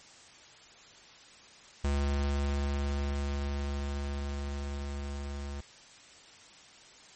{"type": "tone with level ramp", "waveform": "square", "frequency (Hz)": 70.7, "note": "C#2", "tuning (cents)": 35, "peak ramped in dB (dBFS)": [-27, -37], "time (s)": [1.84, 5.61], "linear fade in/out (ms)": 5, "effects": ["white hiss -54 dBFS RMS until 7.15 s", "MP3 32 kbps"]}